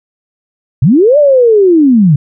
sine linear two-way sweep, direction up then down, 105.5 to 604 to 134.4 Hz, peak -3 dBFS, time 0.82-2.16 s, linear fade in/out 5 ms, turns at 1.18 s, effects none

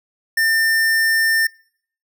square tone, 1800 Hz, A6, 39 cents sharp, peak -15 dBFS, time 0.37-1.47 s, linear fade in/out 5 ms, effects noise-tail reverb RT60 0.6 s tail -26 dB re dry

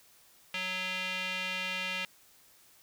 square tone with band-pass filter, 185 Hz, F#3, in tune, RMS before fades -35 dBFS, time 0.54-2.05 s, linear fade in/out 2 ms, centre 2700 Hz, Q 3, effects white hiss -61 dBFS RMS until 2.82 s

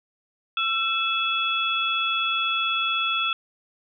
sine tone cluster, 1342 / 2617 / 3380 Hz, E6 / E7 / G#7, +31 / -13 / +30 cents, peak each -26 dBFS, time 0.57-3.33 s, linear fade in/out 2 ms, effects none

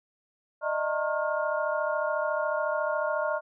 sine tone cluster, 605 / 639 / 920 / 1084 / 1414 Hz, D#5 / D#5 / A#5 / C#6 / F6, -49 / +46 / -23 / -39 / +21 cents, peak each -29 / -32 / -35 / -34 / -33 dBFS, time 0.61-3.41 s, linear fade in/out 50 ms, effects none

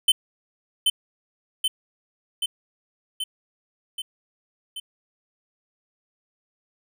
square tone with echo, 3068 Hz, G7, 38 cents flat, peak -14 dBFS, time 0.08-0.12 s, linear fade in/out 5 ms, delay 780 ms, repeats 6, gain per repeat -3 dB, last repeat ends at 4.8 s, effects none

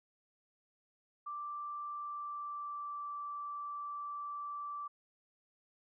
sine tone with pitch glide, 1174.7 to 1165.2 Hz, D6 to D6, 0 to -14 cents, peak -39 dBFS, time 1.26-4.88 s, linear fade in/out 10 ms, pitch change -14 cents, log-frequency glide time 1.93-3.15 s, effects none

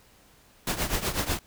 pink noise with tremolo, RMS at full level -25 dBFS, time 0.67-1.39 s, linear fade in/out 2 ms, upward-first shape triangle, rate 8.1 Hz, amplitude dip 85%, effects pink hiss -58 dBFS RMS until 1.46 s

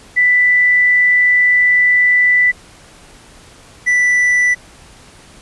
sine / triangle tone pair in turn, 1982 / 1974.8 Hz, B6 / B6, +6 / -1 cents, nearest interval unison, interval 7 cents, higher first, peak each -8 dBFS, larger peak neither, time 0.16-2.52 / 3.86-4.55 s, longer first, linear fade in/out 20 ms, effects pink hiss -42 dBFS RMS until 5.41 s + resampled to 24000 Hz

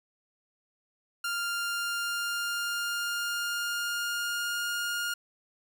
sawtooth tone with pitch glide, 1396.9 to 1418.9 Hz, F6 to F6, 0 to +27 cents, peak -26 dBFS, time 1.24-5.14 s, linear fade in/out 5 ms, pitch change +27 cents, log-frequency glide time 1.53-4.74 s, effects none

